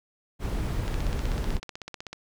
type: noise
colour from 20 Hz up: brown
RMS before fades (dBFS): -28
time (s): 0.39-1.6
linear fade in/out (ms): 50
type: click train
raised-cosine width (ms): 0.2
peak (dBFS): -20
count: 21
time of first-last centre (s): 0.88-2.13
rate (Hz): 16
effects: none